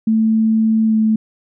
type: tone with pitch glide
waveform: sine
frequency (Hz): 221.1 to 218.7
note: A3 to A3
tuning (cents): +9 to -10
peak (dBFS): -11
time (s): 0.07-1.16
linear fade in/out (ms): 5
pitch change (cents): -19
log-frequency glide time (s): 0.86-0.95
effects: none